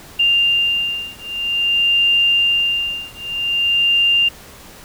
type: beating tone pair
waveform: sine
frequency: 2794 / 2794.51 Hz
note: F7 / F7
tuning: 0 / 0 cents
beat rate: 0.51 Hz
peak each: -17 dBFS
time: 0.19-4.29 s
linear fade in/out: 10 ms
effects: pink hiss -40 dBFS RMS until 4.84 s